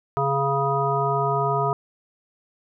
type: harmonic tone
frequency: 138.59 Hz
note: C#3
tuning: in tune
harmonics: 1 / 3 / 5 / 7 / 9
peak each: -26 / -26 / -26 / -26 / -26 dBFS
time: 0.17-1.73 s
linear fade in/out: 0 ms
effects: none